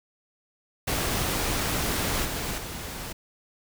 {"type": "noise with level steps", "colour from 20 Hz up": "pink", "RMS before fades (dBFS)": [-27, -31, -36], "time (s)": [0.87, 3.13], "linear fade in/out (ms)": 10, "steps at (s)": [2.25, 2.58], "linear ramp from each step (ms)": 2, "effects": []}